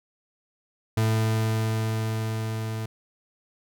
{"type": "tone with level ramp", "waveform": "40% pulse", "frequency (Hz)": 110.6, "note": "A2", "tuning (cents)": 9, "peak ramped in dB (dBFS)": [-19, -28], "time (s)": [0.97, 2.86], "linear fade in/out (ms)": 5, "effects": []}